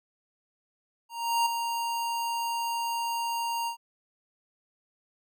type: tone with ADSR envelope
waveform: square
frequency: 932.3 Hz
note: A#5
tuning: in tune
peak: -22 dBFS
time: 1.09-3.77 s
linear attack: 370 ms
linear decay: 7 ms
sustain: -7 dB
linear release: 96 ms
effects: none